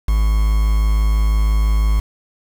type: tone with quantisation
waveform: triangle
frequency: 53 Hz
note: G#1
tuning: 36 cents sharp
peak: -10 dBFS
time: 0.08-2 s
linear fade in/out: 5 ms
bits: 5
effects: none